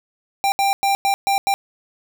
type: tone bursts at uneven times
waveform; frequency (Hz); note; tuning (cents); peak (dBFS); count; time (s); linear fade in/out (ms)
square; 791; G5; +15; -16; 6; 0.44-0.52 / 0.59-0.73 / 0.83-0.95 / 1.05-1.14 / 1.27-1.38 / 1.47-1.54; 0
effects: none